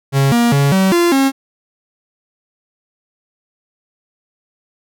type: tone with pitch steps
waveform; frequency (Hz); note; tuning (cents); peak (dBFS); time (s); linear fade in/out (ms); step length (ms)
45% pulse; 137.3 / 236.9 / 140.5 / 190.7 / 345.2 / 270.6; C#3 / A#3 / C#3 / G3 / F4 / C#4; -16 / +28 / +24 / -47 / -20 / -42; -10; 0.12-1.32; 50; 200
effects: none